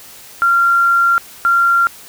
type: tone pair in turn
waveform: sine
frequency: 1381 / 1381 Hz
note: F6 / F6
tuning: -20 / -20 cents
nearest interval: unison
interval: 0 cents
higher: neither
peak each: -9 dBFS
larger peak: neither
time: 0.42-1.18 / 1.45-1.87 s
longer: first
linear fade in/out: 0 ms
effects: white hiss -38 dBFS RMS until 2.08 s